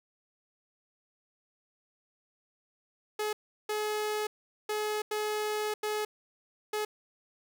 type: tone bursts at uneven times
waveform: sawtooth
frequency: 424.4 Hz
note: G#4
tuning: 38 cents sharp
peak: -26 dBFS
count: 6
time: 3.19-3.33 / 3.69-4.27 / 4.69-5.02 / 5.11-5.74 / 5.83-6.05 / 6.73-6.85 s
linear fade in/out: 5 ms
effects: none